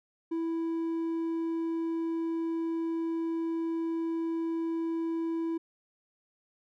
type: tone with hard clipping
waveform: sine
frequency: 329.6 Hz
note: E4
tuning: in tune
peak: -30 dBFS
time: 0.31-5.58 s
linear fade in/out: 10 ms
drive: 3 dB
effects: none